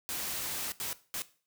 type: noise bursts at uneven times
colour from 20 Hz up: white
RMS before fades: -36 dBFS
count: 3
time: 0.09-0.72 / 0.8-0.93 / 1.14-1.22 s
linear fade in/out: 0 ms
effects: noise-tail reverb RT60 0.4 s tail -17 dB re dry